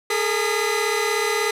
sawtooth tone cluster, 416.8 / 453.3 / 1230 / 2018 Hz, G#4 / A#4 / D#6 / B6, +6 / -48 / -20 / +37 cents, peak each -20 / -21 / -26 / -22 dBFS, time 0.1-1.51 s, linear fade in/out 5 ms, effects low-pass 12000 Hz 12 dB/octave

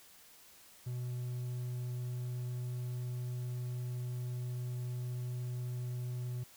triangle tone, 123.47 Hz, B2, in tune, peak -34 dBFS, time 0.86-6.44 s, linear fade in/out 10 ms, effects white hiss -59 dBFS RMS until 6.56 s

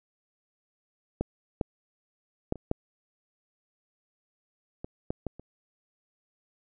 clicks, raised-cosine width 2 ms, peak -14 / -13 / -13 / -29 / -12 / -23 / -16 / -18 / -30 dBFS, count 9, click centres 1.21 / 1.612 / 2.524 / 2.557 / 2.714 / 4.845 / 5.105 / 5.267 / 5.396 s, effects none

